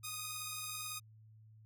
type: beating tone pair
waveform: 5% pulse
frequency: 1238 / 1256 Hz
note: D#6 / D#6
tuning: -9 / +16 cents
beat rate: 18 Hz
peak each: -30 / -35 dBFS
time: 0.03-1 s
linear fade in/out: 20 ms
effects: added 109 Hz sine -57 dBFS peak until 1.65 s